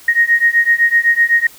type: beating tone pair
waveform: sine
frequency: 1864.7 / 1872.6 Hz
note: A#6 / A#6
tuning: 0 / +7 cents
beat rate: 7.9 Hz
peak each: -13 / -12 dBFS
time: 0.08-1.47 s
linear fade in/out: 5 ms
effects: white hiss -41 dBFS RMS until 1.58 s